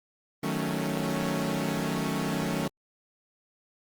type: chord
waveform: sawtooth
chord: D# half-diminished seventh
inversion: none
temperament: equal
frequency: 155.56 / 185 / 220 / 277.2 Hz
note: D#3 / F#3 / A3 / C#4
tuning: 0 / 0 / 0 / 0 cents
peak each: -29 dBFS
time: 0.43-2.68 s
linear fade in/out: 5 ms
effects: Opus 24 kbps